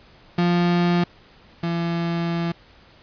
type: tone pair in turn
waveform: 35% pulse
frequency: 174.61 / 169.25 Hz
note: F3 / E3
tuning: 0 / +46 cents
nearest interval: minor second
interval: 54 cents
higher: first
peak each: -15 / -20 dBFS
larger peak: first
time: 0.38-1.04 / 1.63-2.52 s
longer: second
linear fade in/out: 5 ms
effects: pink hiss -51 dBFS RMS until 3.02 s + resampled to 11025 Hz